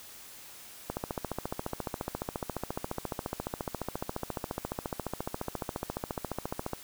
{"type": "click train", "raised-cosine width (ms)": 1, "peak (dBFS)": -18, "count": 85, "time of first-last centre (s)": [0.9, 6.733], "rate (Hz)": 14.4, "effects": ["white hiss -49 dBFS RMS until 6.83 s"]}